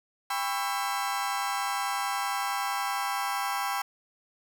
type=chord; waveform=35% pulse; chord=C# half-diminished seventh; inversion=second; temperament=just; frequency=798.3 / 997.9 / 1108.7 / 1330.5 Hz; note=G5 / B5 / C#6 / E6; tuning=+31 / +18 / 0 / +16 cents; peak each=-30 / -32 / -34 / -34 dBFS; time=0.3-3.82 s; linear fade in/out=5 ms; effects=none